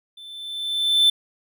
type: tone with level ramp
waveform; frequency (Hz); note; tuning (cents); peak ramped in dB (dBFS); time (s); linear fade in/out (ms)
triangle; 3533; A7; +6; -38 to -10; 0.17-1.1; 5
effects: none